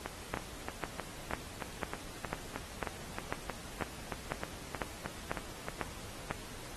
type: two click trains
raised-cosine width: 0.5 ms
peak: -21 / -18 dBFS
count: 19 / 13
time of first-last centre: 0.06-5.685 / 0.34-6.31 s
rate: 3.2 / 2.01 Hz
effects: pink hiss -48 dBFS RMS until 6.76 s + AAC 32 kbps